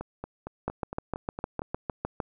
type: two click trains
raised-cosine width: 1 ms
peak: -21 / -15 dBFS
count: 8 / 11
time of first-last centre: 0.01-1.619 / 0.68-2.202 s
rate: 4.35 / 6.57 Hz
effects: none